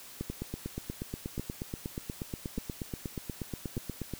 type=two click trains; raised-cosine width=3 ms; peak=-22 / -21 dBFS; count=33 / 4; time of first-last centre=0.3-4.137 / 0.21-3.769 s; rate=8.34 / 0.843 Hz; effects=white hiss -49 dBFS RMS until 4.19 s